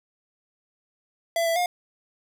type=tone with pitch steps; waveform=square; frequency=671 / 664 / 712 Hz; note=E5 / E5 / F5; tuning=+31 / +12 / +33 cents; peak=-22 dBFS; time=1.36-1.66 s; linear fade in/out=2 ms; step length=100 ms; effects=none